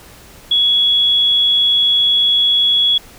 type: tone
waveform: sine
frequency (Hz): 3362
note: G#7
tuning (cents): +20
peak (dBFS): -10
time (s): 0.51-2.98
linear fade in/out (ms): 5
effects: pink hiss -41 dBFS RMS until 3.18 s